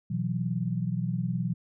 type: chord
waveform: sine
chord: B suspended fourth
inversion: none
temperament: equal with one note detuned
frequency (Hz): 123.47 / 164.81 / 183.93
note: B2 / E3 / F#3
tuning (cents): 0 / 0 / -10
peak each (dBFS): -31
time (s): 0.1-1.54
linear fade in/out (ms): 10
effects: none